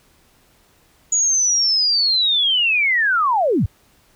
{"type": "linear sweep", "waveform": "sine", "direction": "down", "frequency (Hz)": [6860, 61.9], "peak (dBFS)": -14, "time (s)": [1.12, 3.66], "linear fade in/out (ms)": 5, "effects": ["pink hiss -56 dBFS RMS until 4.15 s"]}